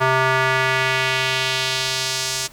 square tone with band-pass filter sweep, 130.81 Hz, C3, in tune, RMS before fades -20 dBFS, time 0-2.48 s, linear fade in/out 20 ms, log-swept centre 1200 to 6500 Hz, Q 1.3, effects pink hiss -46 dBFS RMS until 2.52 s

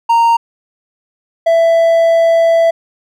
triangle tone pair in turn, 927 / 663.9 Hz, A#5 / E5, -10 / +12 cents, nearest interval tritone, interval 578 cents, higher first, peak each -5 dBFS, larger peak neither, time 0.09-0.37 / 1.46-2.71 s, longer second, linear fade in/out 10 ms, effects none

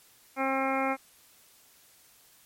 harmonic tone, 267.5 Hz, C4, 38 cents sharp, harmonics 1 / 2 / 3 / 4 / 5 / 6 / 7 / 8 / 9, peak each -32 / -32 / -31 / -36 / -34 / -42 / -44 / -35 / -39 dBFS, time 0.36-0.97 s, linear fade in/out 50 ms, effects white hiss -59 dBFS RMS until 2.45 s + MP3 64 kbps

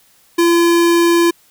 square tone, 340.7 Hz, F4, 43 cents flat, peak -10 dBFS, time 0.38-1.31 s, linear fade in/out 10 ms, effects white hiss -52 dBFS RMS until 1.5 s

